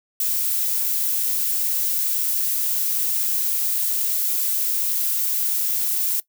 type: noise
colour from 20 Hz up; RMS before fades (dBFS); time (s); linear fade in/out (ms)
violet; -22; 0.2-6.2; 2
effects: noise-tail reverb RT60 0.1 s tail -19 dB re dry